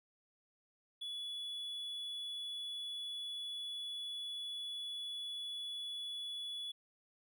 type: tone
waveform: triangle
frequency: 3413 Hz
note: G#7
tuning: 47 cents sharp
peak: -39 dBFS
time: 1.01-6.72 s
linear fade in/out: 10 ms
effects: none